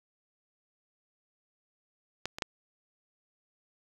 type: clicks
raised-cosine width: 0.2 ms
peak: -15 / -21 / -12 dBFS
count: 3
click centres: 2.256 / 2.385 / 2.422 s
effects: 7-bit